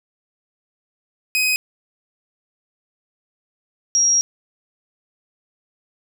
sawtooth / sine tone pair in turn, 2514 / 5644 Hz, D#7 / F8, +17 / +17 cents, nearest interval octave + major second, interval 1400 cents, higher second, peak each -13 dBFS, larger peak neither, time 1.35-1.56 / 3.95-4.21 s, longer second, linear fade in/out 0 ms, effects none

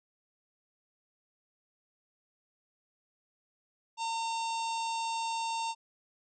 harmonic tone with a mistuned harmonic, 911 Hz, A#5, 40 cents flat, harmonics 1 / 3 / 4 / 5 / 6 / 7 / 8 / 9, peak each -32 / -42 / -44 / -46 / -48 / -49 / -50 / -51 dBFS, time 3.97-5.75 s, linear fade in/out 50 ms, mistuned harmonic 8, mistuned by +24 cents, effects none

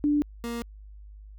sine / 30% pulse tone pair in turn, 293.7 / 234.8 Hz, D4 / A#3, 0 / +13 cents, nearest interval major third, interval 387 cents, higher first, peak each -20 / -28 dBFS, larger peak first, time 0.04-0.22 / 0.44-0.62 s, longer neither, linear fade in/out 0 ms, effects added 51 Hz sine -43 dBFS peak until 1.38 s

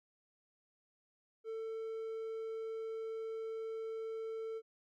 triangle tone with hard clipping, 446.3 Hz, A4, 25 cents sharp, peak -40 dBFS, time 1.44-4.62 s, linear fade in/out 50 ms, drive 6 dB, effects none

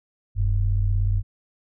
sine tone pair together, 41.13 / 98 Hz, E1 / G2, -3 / 0 cents, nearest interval octave + minor third, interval 1503 cents, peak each -21 dBFS, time 0.35-1.23 s, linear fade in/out 50 ms, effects none

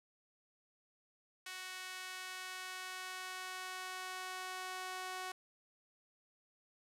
sawtooth tone with high-pass filter sweep, 370.9 Hz, F#4, 4 cents sharp, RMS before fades -45 dBFS, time 1.46-5.32 s, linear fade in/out 5 ms, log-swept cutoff 1800 to 830 Hz, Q 1, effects low-pass 12000 Hz 12 dB/octave

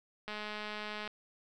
click train, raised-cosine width 0.3 ms, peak -25 dBFS, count 169, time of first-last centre 0.28-1.076 s, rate 211 Hz, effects none

